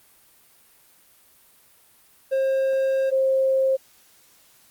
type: tone pair in turn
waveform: triangle / sine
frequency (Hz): 534 / 531.3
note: C5 / C5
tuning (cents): +35 / +26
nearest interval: unison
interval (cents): 9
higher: first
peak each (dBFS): -17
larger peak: neither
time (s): 2.31-3.11 / 3.11-3.77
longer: first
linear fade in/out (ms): 20
effects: white hiss -56 dBFS RMS until 4.7 s + Opus 32 kbps